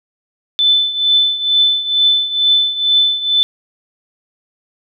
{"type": "tone with tremolo", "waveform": "sine", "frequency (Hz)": 3516, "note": "A7", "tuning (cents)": -2, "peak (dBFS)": -7, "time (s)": [0.59, 3.43], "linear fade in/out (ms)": 0, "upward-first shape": "triangle", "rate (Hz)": 2.2, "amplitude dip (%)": 80, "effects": []}